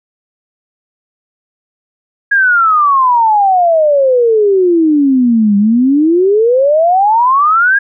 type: exponential two-way sweep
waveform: sine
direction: down then up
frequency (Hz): 1657 to 198.6 to 1657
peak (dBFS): -6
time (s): 2.31-7.79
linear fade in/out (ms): 10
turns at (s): 5.57
effects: none